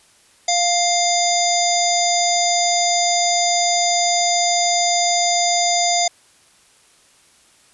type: harmonic tone with a mistuned harmonic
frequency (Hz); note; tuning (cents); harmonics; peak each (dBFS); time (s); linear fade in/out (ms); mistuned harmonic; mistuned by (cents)
698.5; F5; 0; 1 / 3 / 5 / 7 / 9 / 10; -18 / -26 / -25 / -23 / -25 / -22; 0.48-6.08; 5; 5; +47
effects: white hiss -53 dBFS RMS until 7.73 s + resampled to 24000 Hz